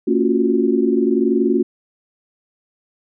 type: chord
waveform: sine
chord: Gb major seventh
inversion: first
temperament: equal with one note detuned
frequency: 228.3 / 277.2 / 349.2 / 370 Hz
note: Bb3 / Db4 / F4 / Gb4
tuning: -36 / 0 / 0 / 0 cents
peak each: -19 dBFS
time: 0.07-1.63 s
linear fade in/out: 10 ms
effects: none